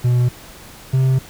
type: tone pair in turn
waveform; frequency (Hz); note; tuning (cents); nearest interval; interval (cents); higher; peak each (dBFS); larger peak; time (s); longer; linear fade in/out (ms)
triangle; 122.9 / 131.33; B2 / C3; -8 / +7; minor second; 115; second; -10; neither; 0.04-0.29 / 0.93-1.19; second; 10
effects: pink hiss -40 dBFS RMS until 1.29 s